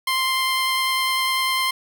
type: tone with vibrato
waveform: 15% pulse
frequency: 1048 Hz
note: C6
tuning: 2 cents sharp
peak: -13 dBFS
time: 0.07-1.71 s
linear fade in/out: 5 ms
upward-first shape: triangle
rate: 10 Hz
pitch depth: 9 cents each way
effects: 9-bit